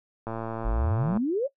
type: click train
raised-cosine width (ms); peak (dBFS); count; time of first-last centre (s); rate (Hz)
1; -19; 103; 0.27-1.173; 113
type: exponential sweep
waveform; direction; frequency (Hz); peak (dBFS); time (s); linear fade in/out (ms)
sine; up; 38.89 to 586; -23; 0.64-1.48; 20
effects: noise-tail reverb RT60 0.1 s tail -18 dB re dry